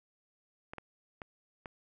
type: clicks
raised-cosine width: 0.5 ms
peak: -27 dBFS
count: 4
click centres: 0.735 / 0.783 / 1.218 / 1.658 s
effects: none